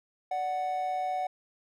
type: tone pair together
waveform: triangle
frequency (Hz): 586 / 741.8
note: D5 / F#5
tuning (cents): -4 / +4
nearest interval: major third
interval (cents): 408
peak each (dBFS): -36 / -27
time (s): 0.31-1.27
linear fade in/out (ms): 5
effects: none